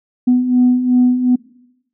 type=beating tone pair; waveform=sine; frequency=246.9 / 249.6 Hz; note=B3 / B3; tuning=0 / +19 cents; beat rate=2.7 Hz; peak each=-16 / -10 dBFS; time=0.27-1.36 s; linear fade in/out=10 ms; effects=noise-tail reverb RT60 0.9 s tail -22 dB re dry + tanh soft clip ceiling -4 dBFS